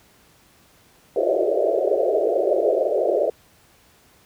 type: band-pass noise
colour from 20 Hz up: white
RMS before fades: -20 dBFS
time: 1.16-3.3 s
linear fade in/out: 2 ms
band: 350 to 670 Hz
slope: 96 dB/octave
effects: pink hiss -55 dBFS RMS until 4.25 s + high-pass 60 Hz 12 dB/octave